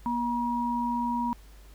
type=tone pair together; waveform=sine; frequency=239.4 / 956 Hz; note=A#3 / A#5; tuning=+46 / +43 cents; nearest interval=2 octaves; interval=2397 cents; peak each=-29 / -28 dBFS; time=0.06-1.33 s; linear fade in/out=0 ms; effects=added 50 Hz sine -48 dBFS peak until 1.74 s + pink hiss -58 dBFS RMS until 1.74 s